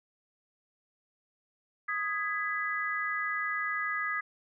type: chord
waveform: sine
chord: G# minor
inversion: second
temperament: just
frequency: 1245.9 / 1661.2 / 1993.5 Hz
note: D#6 / G#6 / B6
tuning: +2 / 0 / +16 cents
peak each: -34 dBFS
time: 1.88-4.21 s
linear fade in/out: 10 ms
effects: none